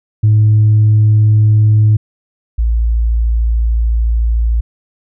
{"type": "tone pair in turn", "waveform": "sine", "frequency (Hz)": [107.2, 56.79], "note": ["A2", "A#1"], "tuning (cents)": [-45, -45], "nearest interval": "major seventh", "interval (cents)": 1100, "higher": "first", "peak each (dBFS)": [-4, -9], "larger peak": "first", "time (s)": [[0.23, 1.97], [2.58, 4.61]], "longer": "second", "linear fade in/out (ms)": 10, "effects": ["tanh soft clip ceiling -3 dBFS"]}